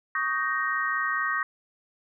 sine chord, Eb dominant seventh, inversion third, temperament just, 1120.1 / 1244.5 / 1555.6 / 1866.8 Hz, Db6 / Eb6 / G6 / Bb6, +18 / 0 / -14 / +2 cents, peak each -31 / -31 / -31 / -28 dBFS, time 0.15-1.43 s, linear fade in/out 2 ms, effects none

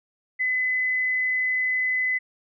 sine tone, 2017 Hz, B6, 36 cents sharp, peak -21 dBFS, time 0.39-2.19 s, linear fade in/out 20 ms, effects none

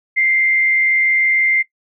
sine tone with frequency modulation, 2093 Hz, C7, in tune, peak -12 dBFS, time 0.16-1.63 s, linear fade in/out 20 ms, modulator 86.2 Hz, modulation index 0.48, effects noise-tail reverb RT60 0.1 s tail -19 dB re dry

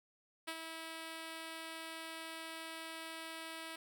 5% pulse tone with ADSR envelope, 324.7 Hz, E4, 26 cents flat, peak -27 dBFS, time 0.47-3.76 s, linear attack 15 ms, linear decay 56 ms, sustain -6 dB, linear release 5 ms, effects none

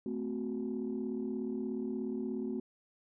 sine chord, F# diminished, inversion first, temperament equal with one note detuned, 220 / 256.8 / 370 Hz, A3 / C4 / F#4, 0 / -32 / 0 cents, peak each -37 / -37 / -38 dBFS, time 0.06-2.6 s, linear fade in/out 2 ms, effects tanh soft clip ceiling -27 dBFS

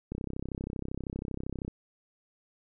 click train, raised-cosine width 3 ms, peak -22 dBFS, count 52, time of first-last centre 0.12-1.68 s, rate 32.7 Hz, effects none

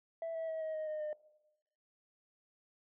sine tone with pitch steps, 659.3 / 650.2 / 641.3 / 632.4 / 623.7 / 615.1 / 606.7 Hz, E5 / E5 / E5 / D#5 / D#5 / D#5 / D#5, 0 / -24 / -48 / +28 / +4 / -20 / -44 cents, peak -34 dBFS, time 0.22-1.13 s, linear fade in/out 2 ms, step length 130 ms, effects noise-tail reverb RT60 0.9 s tail -20 dB re dry + tanh soft clip ceiling -35 dBFS

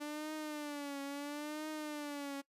sawtooth tone with vibrato, 293.7 Hz, D4, in tune, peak -36 dBFS, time 0-2.42 s, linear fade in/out 20 ms, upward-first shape triangle, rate 0.74 Hz, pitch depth 100 cents each way, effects noise-tail reverb RT60 0.1 s tail -20 dB re dry + resampled to 32000 Hz

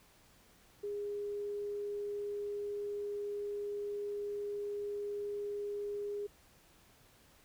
sine tone, 409.9 Hz, G#4, 23 cents flat, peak -36 dBFS, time 0.83-6.27 s, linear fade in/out 10 ms, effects pink hiss -64 dBFS RMS until 7.44 s

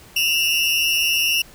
35% pulse tone pair together, 2698 / 2858 Hz, E7 / F7, +40 / +39 cents, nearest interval minor second, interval 99 cents, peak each -18 dBFS, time 0.16-1.42 s, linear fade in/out 5 ms, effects pink hiss -46 dBFS RMS until 1.54 s

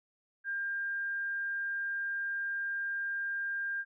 sine tone, 1600 Hz, G6, 35 cents sharp, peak -32 dBFS, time 0.44-3.85 s, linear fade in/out 50 ms, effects none

